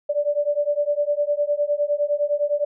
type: beating tone pair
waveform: sine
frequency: 580 / 589.8 Hz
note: D5 / D5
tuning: -22 / +7 cents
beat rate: 9.8 Hz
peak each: -22 dBFS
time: 0.09-2.65 s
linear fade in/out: 10 ms
effects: none